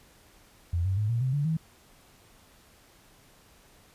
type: tone with pitch steps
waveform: sine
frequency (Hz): 85.8 / 95.2 / 105.63 / 117.21 / 130.05 / 144.3 / 160.11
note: F2 / F#2 / G#2 / A#2 / C3 / D3 / D#3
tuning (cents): -30 / +50 / +30 / +10 / -10 / -30 / +50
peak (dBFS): -24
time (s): 0.73-1.57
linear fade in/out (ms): 5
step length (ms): 120
effects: pink hiss -58 dBFS RMS until 3.94 s + resampled to 32000 Hz